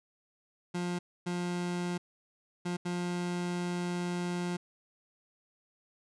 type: tone bursts at uneven times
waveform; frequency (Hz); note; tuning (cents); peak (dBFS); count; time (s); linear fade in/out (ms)
30% pulse; 176.5; F3; +19; -29; 4; 0.74-0.99 / 1.26-1.98 / 2.65-2.77 / 2.85-4.57; 10
effects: resampled to 22050 Hz